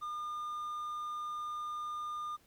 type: tone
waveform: triangle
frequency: 1210 Hz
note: D#6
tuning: 49 cents flat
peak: -35 dBFS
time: 0.01-2.37 s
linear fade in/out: 20 ms
effects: pink hiss -67 dBFS RMS until 2.46 s